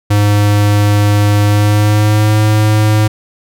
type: tone with pitch glide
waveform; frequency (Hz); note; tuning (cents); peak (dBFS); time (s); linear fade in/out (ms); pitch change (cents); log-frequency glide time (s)
square; 103.3 to 107.13; G#2 to A2; -9 to -46; -8; 0.1-3.08; 10; +63; 1.46-2.38
effects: none